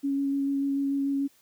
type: tone with vibrato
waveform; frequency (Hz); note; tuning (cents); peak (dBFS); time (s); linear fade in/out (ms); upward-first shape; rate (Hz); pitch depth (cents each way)
sine; 277.4; C#4; +1; -24; 0.03-1.28; 20; square; 6.8; 9
effects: white hiss -62 dBFS RMS until 1.41 s